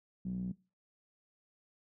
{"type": "tone with low-pass filter", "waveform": "5% pulse", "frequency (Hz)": 61.74, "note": "B1", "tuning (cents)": 0, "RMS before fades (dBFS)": -37, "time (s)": [0.25, 0.52], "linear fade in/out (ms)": 5, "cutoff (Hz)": 190, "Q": 8.9, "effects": ["noise-tail reverb RT60 0.3 s tail -21 dB re dry"]}